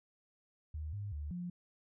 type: tone with pitch steps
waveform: sine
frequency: 76.9 / 102.1 / 73.9 / 176.7 Hz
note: D#2 / G#2 / D2 / F3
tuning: -20 / -29 / +11 / +21 cents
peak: -38 dBFS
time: 0.74-1.5 s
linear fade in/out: 5 ms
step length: 190 ms
effects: none